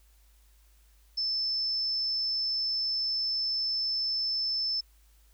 sine tone, 5274 Hz, E8, in tune, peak -27 dBFS, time 1.17-4.81 s, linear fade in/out 10 ms, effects added 52 Hz sine -58 dBFS peak until 5.33 s + white hiss -67 dBFS RMS until 5.33 s

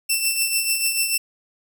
10% pulse tone with tremolo, 2682 Hz, E7, 29 cents sharp, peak -8 dBFS, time 0.09-1.18 s, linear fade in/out 10 ms, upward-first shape triangle, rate 6.8 Hz, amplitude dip 60%, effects none

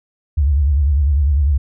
sine tone with vibrato, 71.6 Hz, D2, 43 cents flat, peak -11 dBFS, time 0.37-1.58 s, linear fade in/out 10 ms, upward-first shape triangle, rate 10 Hz, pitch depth 170 cents each way, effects none

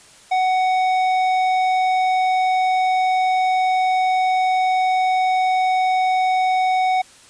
triangle tone with tanh clipping, 745 Hz, F#5, 12 cents sharp, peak -17 dBFS, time 0.31-7.02 s, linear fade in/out 10 ms, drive 15 dB, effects white hiss -47 dBFS RMS until 7.29 s + resampled to 22050 Hz

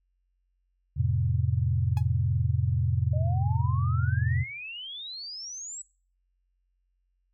sine chord, F major, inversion none, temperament equal, 87.31 / 110 / 130.81 Hz, F2 / A2 / C3, 0 / 0 / 0 cents, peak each -27 dBFS, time 0.96-4.44 s, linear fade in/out 20 ms
45% pulse tone with exponential decay, 841 Hz, G#5, 22 cents sharp, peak -34 dBFS, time 1.97-2.05 s, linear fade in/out 1 ms, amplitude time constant 16 ms
sine exponential sweep, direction up, 595 to 7910 Hz, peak -36 dBFS, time 3.13-5.82 s, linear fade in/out 5 ms
effects noise-tail reverb RT60 0.4 s tail -21 dB re dry + added 45 Hz sine -70 dBFS peak until 7.33 s

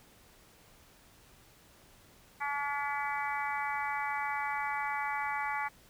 harmonic tone, 285.6 Hz, D4, 48 cents flat, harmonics 3 / 4 / 5 / 6 / 7 / 8, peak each -35 / -39 / -41 / -43 / -38 / -42 dBFS, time 2.4-5.69 s, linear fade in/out 20 ms, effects pink hiss -60 dBFS RMS until 5.89 s

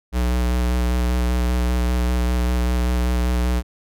square tone with vibrato, 61.1 Hz, B1, 18 cents flat, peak -18 dBFS, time 0.12-3.63 s, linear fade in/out 50 ms, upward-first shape square, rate 5.1 Hz, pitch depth 16 cents each way, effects none

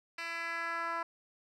10% pulse tone with band-pass filter sweep, 334.8 Hz, E4, 27 cents sharp, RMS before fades -37 dBFS, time 0.18-1.03 s, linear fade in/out 5 ms, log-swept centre 2800 to 1100 Hz, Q 1.8, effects none

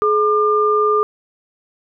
sine tone pair together, 424.3 / 1200 Hz, G#4 / D6, +37 / +37 cents, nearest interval octave + tritone, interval 1800 cents, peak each -15 dBFS, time 0.02-1.03 s, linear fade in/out 0 ms, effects none

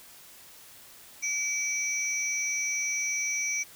sine tone cluster, 2300 / 5810 / 6090 Hz, D7 / F#8 / F#8, -37 / -32 / +49 cents, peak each -30 / -32 / -34 dBFS, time 1.22-3.64 s, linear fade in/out 20 ms, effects white hiss -51 dBFS RMS until 3.75 s

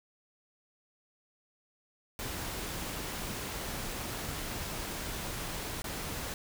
pink noise with dropouts, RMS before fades -38 dBFS, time 2.19-6.34 s, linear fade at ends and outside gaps 1 ms, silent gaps 5.82-5.842 s, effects none

